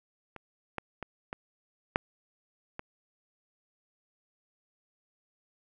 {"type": "clicks", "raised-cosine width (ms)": 0.5, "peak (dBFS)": [-28, -18, -22, -21, -9, -22], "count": 6, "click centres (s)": [0.363, 0.783, 1.027, 1.329, 1.959, 2.794], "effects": []}